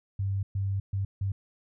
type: tone bursts at uneven times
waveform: sine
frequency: 98 Hz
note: G2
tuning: in tune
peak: -26 dBFS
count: 4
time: 0.19-0.43 / 0.55-0.8 / 0.93-1.05 / 1.21-1.32 s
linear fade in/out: 5 ms
effects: none